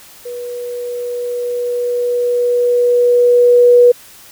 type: tone with level ramp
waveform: sine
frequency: 486.3 Hz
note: B4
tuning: 27 cents flat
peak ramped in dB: -23 to -3 dBFS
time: 0.25-3.92 s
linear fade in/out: 10 ms
effects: white hiss -40 dBFS RMS until 4.31 s